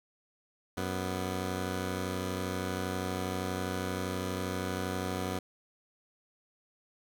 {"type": "tone pair together", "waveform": "10% pulse", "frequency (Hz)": [92.5, 246.5], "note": ["F#2", "B3"], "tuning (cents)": [0, -3], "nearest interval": "octave + perfect fourth", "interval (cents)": 1697, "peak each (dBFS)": [-25, -30], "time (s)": [0.77, 5.39], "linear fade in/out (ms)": 5, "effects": []}